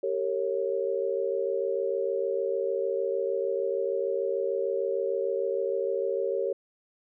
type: tone cluster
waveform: sine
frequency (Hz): 389.6 / 456.2 / 550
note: G4 / A#4 / C#5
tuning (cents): -11 / -37 / -14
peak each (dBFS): -30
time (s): 0.03-6.53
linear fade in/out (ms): 5
effects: none